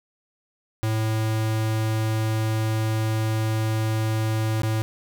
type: tone with dropouts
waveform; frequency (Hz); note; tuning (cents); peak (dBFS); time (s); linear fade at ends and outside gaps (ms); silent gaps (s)
square; 110; A2; 0; -22; 0.83-4.82; 0; 4.619-4.633
effects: none